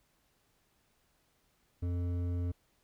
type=tone with hard clipping; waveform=sine; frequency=88 Hz; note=F2; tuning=14 cents sharp; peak=-33 dBFS; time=1.82-2.52 s; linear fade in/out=10 ms; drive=10 dB; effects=pink hiss -73 dBFS RMS until 2.83 s